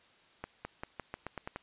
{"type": "accelerating click train", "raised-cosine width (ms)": 0.5, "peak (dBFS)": -23, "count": 9, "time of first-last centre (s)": [0.44, 1.561], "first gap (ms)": 210, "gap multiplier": 0.88, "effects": ["white hiss -63 dBFS RMS until 1.62 s", "resampled to 8000 Hz"]}